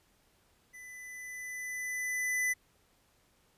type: tone with level ramp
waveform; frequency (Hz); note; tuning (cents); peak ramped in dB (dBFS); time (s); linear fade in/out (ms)
square; 2000; B6; +21; -48 to -28; 0.73-2.54; 20
effects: pink hiss -69 dBFS RMS until 3.57 s + resampled to 32000 Hz